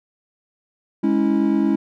triangle chord, C# minor, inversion second, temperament equal with one note detuned, 207.7 / 277.2 / 325.8 Hz, G#3 / C#4 / E4, 0 / 0 / -20 cents, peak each -18 dBFS, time 1.03-1.76 s, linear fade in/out 10 ms, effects none

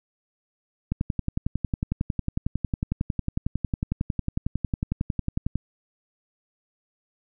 click train, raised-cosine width 5 ms, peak -12 dBFS, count 52, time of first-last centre 0.92-5.556 s, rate 11 Hz, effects none

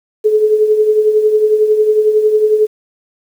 sine tone with tremolo, 428.5 Hz, A4, 46 cents flat, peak -5 dBFS, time 0.24-2.67 s, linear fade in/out 20 ms, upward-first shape triangle, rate 11 Hz, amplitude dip 65%, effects 7-bit

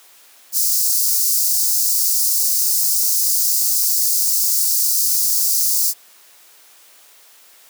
white high-pass noise, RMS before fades -17 dBFS, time 0.52-5.94 s, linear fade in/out 50 ms, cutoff 4700 Hz, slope 48 dB/octave, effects white hiss -48 dBFS RMS until 7.69 s + high-pass 400 Hz 12 dB/octave

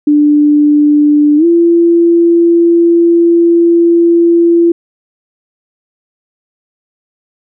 sine tone with pitch glide, 295.6 to 339.6 Hz, D4 to F4, +11 to -48 cents, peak -4 dBFS, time 0.07-4.72 s, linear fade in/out 5 ms, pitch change +241 cents, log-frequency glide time 1.37-1.45 s, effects none

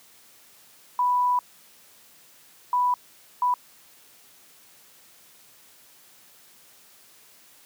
sine tone bursts at uneven times, 987.8 Hz, B5, in tune, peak -19 dBFS, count 3, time 0.99-1.39 / 2.73-2.94 / 3.42-3.54 s, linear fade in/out 2 ms, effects white hiss -54 dBFS RMS until 7.65 s + high-pass 100 Hz 12 dB/octave

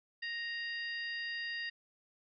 harmonic tone with a mistuned harmonic, 932.3 Hz, A#5, in tune, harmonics 2 / 3 / 4 / 5, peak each -38 / -45 / -51 / -46 dBFS, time 0.22-1.7 s, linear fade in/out 10 ms, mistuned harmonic 5, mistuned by +46 cents, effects none

